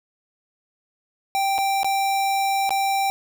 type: tone with dropouts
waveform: square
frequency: 784 Hz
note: G5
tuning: in tune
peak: -20 dBFS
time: 1.35-3.1 s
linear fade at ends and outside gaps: 0 ms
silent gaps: 1.581-1.586 / 1.832-1.845 / 2.693-2.706 s
effects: none